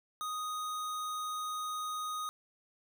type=tone; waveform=square; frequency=1244.5 Hz; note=D#6; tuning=in tune; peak=-36 dBFS; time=0.21-2.29 s; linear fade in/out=0 ms; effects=none